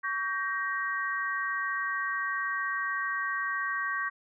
sine chord, G diminished, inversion second, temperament just, 1128.9 / 1568 / 1881.6 Hz, Db6 / G6 / Bb6, +31 / 0 / +16 cents, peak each -33 dBFS, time 0.03-4.1 s, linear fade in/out 20 ms, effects none

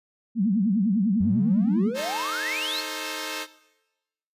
sine tone with vibrato, 207.7 Hz, G#3, in tune, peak -19 dBFS, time 0.35-1.92 s, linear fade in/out 50 ms, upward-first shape sine, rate 10 Hz, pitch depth 220 cents each way
triangle exponential sweep, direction up, 80.9 to 4440 Hz, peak -26 dBFS, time 1.2-2.81 s, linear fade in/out 10 ms
5% pulse chord, A diminished, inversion second, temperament equal with one note detuned, 311.1 / 440 / 528.7 Hz, Eb4 / A4 / C5, 0 / 0 / +18 cents, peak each -23 dBFS, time 1.94-3.47 s, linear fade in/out 50 ms
effects noise-tail reverb RT60 1.0 s tail -18 dB re dry + resampled to 32000 Hz

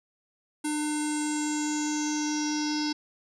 square tone with low-pass filter sweep, 300.8 Hz, D4, 42 cents sharp, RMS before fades -29 dBFS, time 0.64-2.93 s, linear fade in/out 10 ms, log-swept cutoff 9500 to 5000 Hz, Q 7.8, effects none

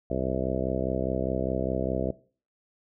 harmonic tone, 64.9 Hz, C2, 13 cents flat, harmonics 1 / 2 / 3 / 4 / 5 / 6 / 7 / 8 / 9 / 10, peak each -35 / -35 / -35 / -35 / -35 / -35 / -35 / -35 / -35 / -35 dBFS, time 0.1-2.11 s, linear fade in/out 5 ms, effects noise-tail reverb RT60 0.4 s tail -19 dB re dry

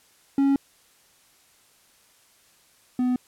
triangle tone pair in turn, 276.2 / 250.3 Hz, C#4 / B3, -6 / +23 cents, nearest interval major second, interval 171 cents, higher first, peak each -15 / -18 dBFS, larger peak first, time 0.38-0.56 / 2.99-3.16 s, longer first, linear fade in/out 2 ms, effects white hiss -59 dBFS RMS until 3.27 s + low-pass 12000 Hz 12 dB/octave

